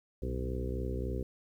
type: harmonic tone with a mistuned harmonic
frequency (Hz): 63.6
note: C2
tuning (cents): -48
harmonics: 1 / 2 / 3 / 4 / 5 / 6 / 7 / 8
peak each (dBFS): -35 / -40 / -44 / -43 / -46 / -41 / -44 / -45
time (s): 0.22-1.23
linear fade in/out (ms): 5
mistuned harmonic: 2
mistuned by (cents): -87
effects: 11-bit